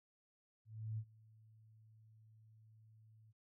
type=tone with ADSR envelope; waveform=sine; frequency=109.7 Hz; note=A2; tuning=5 cents flat; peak=-38 dBFS; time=0.65-3.33 s; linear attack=330 ms; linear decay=64 ms; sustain=-24 dB; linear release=28 ms; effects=none